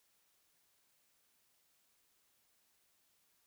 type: silence
effects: white hiss -75 dBFS RMS until 3.46 s